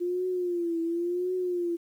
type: tone with vibrato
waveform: sine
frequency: 349.2 Hz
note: F4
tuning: in tune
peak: -26 dBFS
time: 0-1.77 s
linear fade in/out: 20 ms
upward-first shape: triangle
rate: 0.93 Hz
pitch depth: 100 cents each way
effects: 10-bit